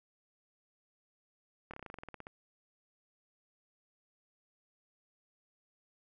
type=slowing click train; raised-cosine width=0.5 ms; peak=-30 dBFS; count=14; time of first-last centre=1.71-2.269 s; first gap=26 ms; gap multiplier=1.08; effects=none